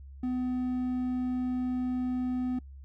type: tone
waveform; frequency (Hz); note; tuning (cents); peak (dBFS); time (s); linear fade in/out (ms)
triangle; 251.9; B3; +34; -26; 0.23-2.59; 5
effects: noise-tail reverb RT60 0.1 s tail -23 dB re dry + added 68 Hz sine -44 dBFS peak until 2.84 s